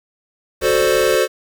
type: noise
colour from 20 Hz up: pink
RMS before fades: -33 dBFS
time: 0.61-1.16 s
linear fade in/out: 10 ms
type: chord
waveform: square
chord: D dominant seventh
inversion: first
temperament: equal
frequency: 370 / 440 / 523.3 / 587.3 Hz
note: F#4 / A4 / C5 / D5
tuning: 0 / 0 / 0 / 0 cents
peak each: -20 / -19 / -18 / -22 dBFS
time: 0.61-1.28 s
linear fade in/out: 50 ms
effects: none